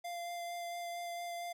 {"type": "tone with vibrato", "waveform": "square", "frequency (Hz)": 693, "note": "F5", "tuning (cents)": -14, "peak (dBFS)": -40, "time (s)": [0.04, 1.53], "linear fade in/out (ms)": 10, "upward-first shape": "sine", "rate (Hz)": 4.4, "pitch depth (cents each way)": 11, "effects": []}